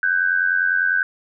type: tone pair together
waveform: sine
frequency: 1514 / 1604 Hz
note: F#6 / G6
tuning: +39 / +39 cents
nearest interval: minor second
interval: 100 cents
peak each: -18 / -20 dBFS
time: 0.03-1.03 s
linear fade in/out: 2 ms
effects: none